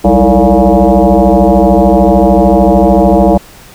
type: tone with frequency modulation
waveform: sine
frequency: 186.8 Hz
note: F#3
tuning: 17 cents sharp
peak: -3 dBFS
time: 0.04-3.38 s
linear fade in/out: 10 ms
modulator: 129 Hz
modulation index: 4.6
effects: pink hiss -36 dBFS RMS until 3.74 s